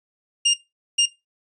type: tone bursts at uneven times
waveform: sawtooth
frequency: 2814 Hz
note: F7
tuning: 12 cents sharp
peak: -11 dBFS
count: 2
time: 0.45-0.54 / 0.98-1.06 s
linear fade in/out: 10 ms
effects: noise-tail reverb RT60 0.2 s tail -18 dB re dry + resampled to 22050 Hz